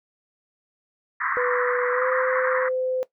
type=band-pass noise; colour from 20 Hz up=pink; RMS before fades=-26 dBFS; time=1.2-2.69 s; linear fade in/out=10 ms; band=1000 to 2000 Hz; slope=96 dB/octave
type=tone with pitch glide; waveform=sine; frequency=493.9 to 513.1 Hz; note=B4 to C5; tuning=0 to -34 cents; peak=-22 dBFS; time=1.37-3.03 s; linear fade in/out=0 ms; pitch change=+66 cents; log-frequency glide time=1.92-2.07 s
effects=noise-tail reverb RT60 0.1 s tail -17 dB re dry